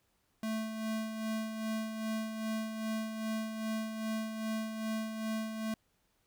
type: tone with tremolo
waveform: square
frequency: 220 Hz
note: A3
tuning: in tune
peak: -33 dBFS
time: 0.43-5.74 s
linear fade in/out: 2 ms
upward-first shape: sine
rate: 2.5 Hz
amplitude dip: 50%
effects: pink hiss -75 dBFS RMS until 6.26 s